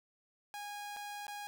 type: tone with dropouts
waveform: sawtooth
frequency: 822 Hz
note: G#5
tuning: 18 cents flat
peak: -38 dBFS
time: 0.54-1.47 s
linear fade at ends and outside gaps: 0 ms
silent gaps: 0.964-0.968 / 1.268-1.281 s
effects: none